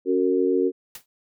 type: chord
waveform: sine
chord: F# major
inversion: second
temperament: equal with one note detuned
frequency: 277.2 / 370 / 457.4 Hz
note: C#4 / F#4 / A#4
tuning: 0 / 0 / -33 cents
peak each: -24 / -21 / -23 dBFS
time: 0.05-0.72 s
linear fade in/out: 50 ms
type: noise with exponential decay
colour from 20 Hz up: white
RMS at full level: -34 dBFS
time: 0.95-1.06 s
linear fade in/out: 2 ms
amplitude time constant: 22 ms
effects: none